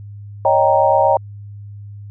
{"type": "chord", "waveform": "sine", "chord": "Eb dominant seventh", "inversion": "third", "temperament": "equal", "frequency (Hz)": [554.4, 622.3, 784, 932.3], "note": ["Db5", "Eb5", "G5", "Bb5"], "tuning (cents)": [0, 0, 0, 0], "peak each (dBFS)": -16, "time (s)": [0.45, 1.17], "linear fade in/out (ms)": 2, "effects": ["added 102 Hz sine -31 dBFS peak until 2.1 s"]}